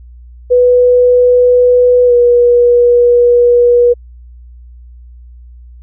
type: tone with pitch glide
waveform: sine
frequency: 493.9 to 482.9 Hz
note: B4 to B4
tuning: 0 to -39 cents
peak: -4 dBFS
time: 0.5-3.94 s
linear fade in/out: 20 ms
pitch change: -39 cents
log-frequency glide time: 2.06-2.13 s
effects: added 60 Hz sine -32 dBFS peak until 5.82 s